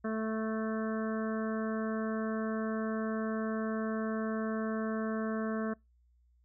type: harmonic tone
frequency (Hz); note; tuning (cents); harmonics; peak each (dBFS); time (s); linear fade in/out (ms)
220; A3; 0; 1 / 2 / 3 / 5 / 6 / 7 / 8; -33 / -38 / -40 / -44 / -46 / -46 / -49; 0.04-5.74; 10
effects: noise-tail reverb RT60 0.2 s tail -26 dB re dry + added 60 Hz sine -64 dBFS peak until 6.44 s